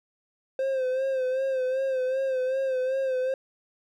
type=tone with vibrato; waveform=triangle; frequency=523.3 Hz; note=C5; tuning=in tune; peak=-22 dBFS; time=0.59-3.34 s; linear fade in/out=2 ms; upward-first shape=sine; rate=2.6 Hz; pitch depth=50 cents each way; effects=none